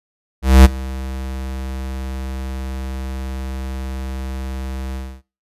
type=tone with ADSR envelope; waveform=square; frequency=65.6 Hz; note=C2; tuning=5 cents sharp; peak=-3 dBFS; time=0.42-5.22 s; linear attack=230 ms; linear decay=19 ms; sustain=-22 dB; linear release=270 ms; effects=noise-tail reverb RT60 0.3 s tail -19 dB re dry + resampled to 32000 Hz